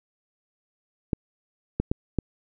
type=clicks; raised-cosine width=3 ms; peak=-10 dBFS; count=4; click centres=1.132 / 1.8 / 1.915 / 2.187 s; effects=none